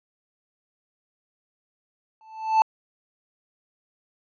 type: tone with exponential growth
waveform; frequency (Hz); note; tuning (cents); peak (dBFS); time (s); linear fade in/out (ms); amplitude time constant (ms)
triangle; 880; A5; 0; -10; 2.21-2.62; 1; 88
effects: resampled to 16000 Hz